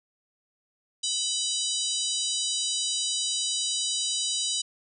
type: harmonic tone with a mistuned harmonic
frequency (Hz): 970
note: B5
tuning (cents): -31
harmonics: 3 / 4 / 5 / 6 / 7 / 8 / 9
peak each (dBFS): -33 / -31 / -33 / -37 / -35 / -37 / -34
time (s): 1.03-4.62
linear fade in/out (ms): 10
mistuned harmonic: 3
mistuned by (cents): +53
effects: none